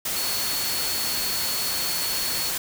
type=tone in noise; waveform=sine; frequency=4388 Hz; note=C#8; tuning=18 cents flat; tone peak=-29 dBFS; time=0.16-2.5 s; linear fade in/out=5 ms; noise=white; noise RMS=-27 dBFS; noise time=0.05-2.58 s; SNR=-5 dB; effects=none